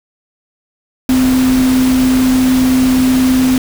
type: tone in noise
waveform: sine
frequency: 257.3 Hz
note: C4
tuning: 29 cents flat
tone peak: -8 dBFS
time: 1.09-3.58 s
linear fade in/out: 2 ms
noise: pink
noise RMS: -21 dBFS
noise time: 1.09-3.58 s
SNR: +10 dB
effects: none